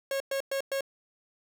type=tone bursts; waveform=45% pulse; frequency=546 Hz; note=C#5; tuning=26 cents flat; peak=-28 dBFS; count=4; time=0.11-0.808 s; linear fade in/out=2 ms; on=92 ms; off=110 ms; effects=none

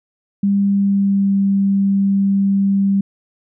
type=tone with pitch glide; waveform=sine; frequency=199.5 to 196.98 Hz; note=G3 to G3; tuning=+31 to +9 cents; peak=-12 dBFS; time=0.43-3.01 s; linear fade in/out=5 ms; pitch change=-22 cents; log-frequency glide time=0.58-1.35 s; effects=none

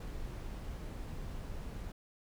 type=noise; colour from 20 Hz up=brown; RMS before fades=-42 dBFS; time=0-1.92 s; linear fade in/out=5 ms; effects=none

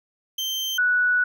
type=tone pair in turn; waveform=35% pulse / sine; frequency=3125 / 1474.8 Hz; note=G7 / F#6; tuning=-6 / -6 cents; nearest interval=octave + minor second; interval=1300 cents; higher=first; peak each=-23 / -17 dBFS; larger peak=second; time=0.38-0.78 / 0.78-1.24 s; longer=second; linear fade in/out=5 ms; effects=none

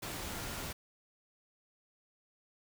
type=tone in noise; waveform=sine; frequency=1404 Hz; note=F6; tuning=9 cents sharp; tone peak=-52 dBFS; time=0.32-0.63 s; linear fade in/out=10 ms; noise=pink; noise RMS=-41 dBFS; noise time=0.02-0.73 s; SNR=-14 dB; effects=none

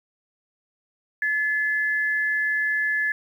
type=tone pair together; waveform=sine; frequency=1720.5 / 2046 Hz; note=A6 / C7; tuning=-39 / -39 cents; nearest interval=minor third; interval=300 cents; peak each=-21 / -31 dBFS; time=1.22-3.12 s; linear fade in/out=2 ms; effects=9-bit

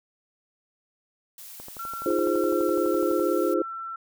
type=noise; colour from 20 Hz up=blue; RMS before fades=-43 dBFS; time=1.38-3.54 s; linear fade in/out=2 ms
type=click train; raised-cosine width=1 ms; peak=-28 dBFS; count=20; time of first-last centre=1.6-3.197 s; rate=11.9 Hz
type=tone with pitch glide; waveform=sine; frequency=1358 to 1343.2 Hz; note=F6 to E6; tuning=-49 to +32 cents; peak=-32 dBFS; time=1.79-3.96 s; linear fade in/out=5 ms; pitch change=-19 cents; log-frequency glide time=2.33-2.83 s
type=chord; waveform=sine; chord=F minor seventh; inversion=third; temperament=equal; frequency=311.1 / 349.2 / 415.3 / 523.3 Hz; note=Eb4 / F4 / Ab4 / C5; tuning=0 / 0 / 0 / 0 cents; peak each=-28 / -25 / -28 / -27 dBFS; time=2.06-3.62 s; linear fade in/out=2 ms
effects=none

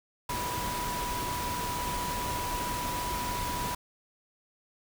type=tone in noise; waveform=sine; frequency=980 Hz; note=B5; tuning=14 cents flat; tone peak=-33 dBFS; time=0.29-3.75 s; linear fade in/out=5 ms; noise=pink; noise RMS=-35 dBFS; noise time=0.29-3.75 s; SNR=-1 dB; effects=none

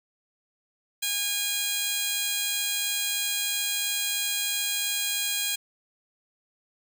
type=tone with high-pass filter; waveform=15% pulse; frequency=817 Hz; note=G#5; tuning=29 cents flat; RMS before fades=-28 dBFS; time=1.02-5.56 s; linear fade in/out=10 ms; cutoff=4100 Hz; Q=0.96; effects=none

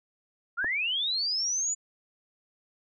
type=linear sweep; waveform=sine; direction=up; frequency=1339 to 7040 Hz; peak=-26 dBFS; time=0.57-1.75 s; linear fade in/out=20 ms
type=clicks; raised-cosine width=1 ms; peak=-25 dBFS; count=2; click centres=0.643 / 0.646 s
effects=none

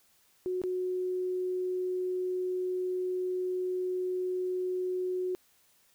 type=tone with dropouts; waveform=sine; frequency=366.5 Hz; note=F#4; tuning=16 cents flat; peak=-29 dBFS; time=0.46-5.35 s; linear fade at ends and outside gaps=0 ms; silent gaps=0.617-0.637 s; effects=white hiss -66 dBFS RMS until 5.94 s

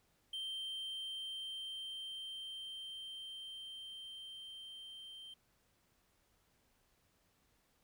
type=tone with level ramp; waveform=triangle; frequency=3136 Hz; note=G7; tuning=in tune; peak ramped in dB=-38 to -48 dBFS; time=0.33-5.34 s; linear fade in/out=5 ms; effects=pink hiss -75 dBFS RMS until 7.83 s

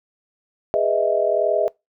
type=chord; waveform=sine; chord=E major seventh; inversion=first; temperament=just; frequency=412 / 494.4 / 618.1 / 659.3 Hz; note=G#4 / B4 / D#5 / E5; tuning=-14 / +2 / -12 / 0 cents; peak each=-24 / -25 / -20 / -20 dBFS; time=0.74-1.68 s; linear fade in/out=0 ms; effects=noise-tail reverb RT60 0.2 s tail -24 dB re dry

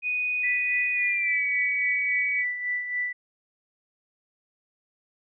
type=tone with pitch glide; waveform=sine; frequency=2484 to 2265 Hz; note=D#7 to C#7; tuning=-3 to +37 cents; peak=-24 dBFS; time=0.02-2.45 s; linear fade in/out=50 ms; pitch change=-160 cents; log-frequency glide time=0.93-1.45 s
type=tone with tremolo; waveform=sine; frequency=1975.5 Hz; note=B6; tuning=in tune; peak=-24 dBFS; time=0.43-3.13 s; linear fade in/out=10 ms; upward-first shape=sine; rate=3.6 Hz; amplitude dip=55%
effects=none

